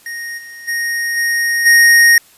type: tone with level steps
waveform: square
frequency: 1864.7 Hz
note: A#6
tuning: in tune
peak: -24 / -32 / -17 / -14 / -6 dBFS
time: 0.06-2.18 s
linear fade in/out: 2 ms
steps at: 0.37 / 0.67 / 1.16 / 1.65 s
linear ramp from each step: 20 ms
effects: white hiss -47 dBFS RMS until 2.37 s + resampled to 32000 Hz